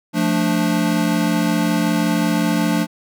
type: chord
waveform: square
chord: D minor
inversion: first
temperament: equal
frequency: 174.61 / 220 / 293.7 Hz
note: F3 / A3 / D4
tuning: 0 / 0 / 0 cents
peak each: -21 dBFS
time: 0.13-2.87 s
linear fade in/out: 50 ms
effects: none